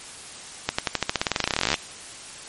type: accelerating click train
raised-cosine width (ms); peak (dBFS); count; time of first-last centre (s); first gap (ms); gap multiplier
0.2; -3; 27; 0.69-1.742; 95; 0.92
effects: white hiss -40 dBFS RMS until 2.48 s + MP3 48 kbps